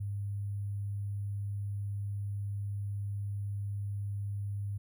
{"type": "tone with sample-and-hold", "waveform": "sine", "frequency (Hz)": 100.9, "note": "G#2", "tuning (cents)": -49, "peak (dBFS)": -33, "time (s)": [0, 4.78], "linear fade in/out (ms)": 10, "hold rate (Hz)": 11025, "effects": []}